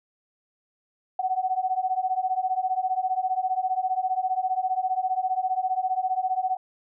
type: beating tone pair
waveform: sine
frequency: 740 / 755 Hz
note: F#5 / F#5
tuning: 0 / +35 cents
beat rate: 15 Hz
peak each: -26 dBFS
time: 1.19-6.57 s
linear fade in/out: 5 ms
effects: none